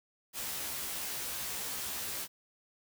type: noise with comb filter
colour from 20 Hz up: white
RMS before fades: -38 dBFS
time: 0.33-2.28 s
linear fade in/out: 50 ms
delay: 15 ms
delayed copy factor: +1
effects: none